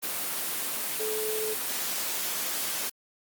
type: tone in noise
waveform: sine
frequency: 433.1 Hz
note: A4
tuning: 27 cents flat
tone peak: -30 dBFS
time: 0.99-1.55 s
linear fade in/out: 20 ms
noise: white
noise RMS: -31 dBFS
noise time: 0.02-2.9 s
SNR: -2 dB
effects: high-pass 200 Hz 12 dB/octave + Opus 24 kbps